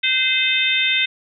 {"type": "harmonic tone", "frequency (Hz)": 517, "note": "C5", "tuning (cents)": -21, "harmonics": [3, 4, 5, 6, 7], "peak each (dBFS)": [-27, -21, -21, -25, -20], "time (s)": [0.03, 1.06], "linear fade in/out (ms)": 10, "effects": []}